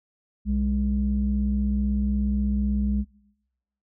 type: tone pair together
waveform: sine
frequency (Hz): 63.07 / 205.5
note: B1 / G#3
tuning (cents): +37 / -18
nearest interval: octave + minor sixth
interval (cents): 2045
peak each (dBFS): -23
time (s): 0.45-3.05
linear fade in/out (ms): 50
effects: noise-tail reverb RT60 1.0 s tail -24 dB re dry + tanh soft clip ceiling -14 dBFS